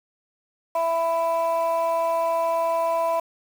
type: tone pair together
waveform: sine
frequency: 664.1 / 995 Hz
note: E5 / B5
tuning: +13 / +13 cents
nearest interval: perfect fifth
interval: 700 cents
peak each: -20 / -22 dBFS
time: 0.75-3.2 s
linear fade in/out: 5 ms
effects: tanh soft clip ceiling -17 dBFS + 7-bit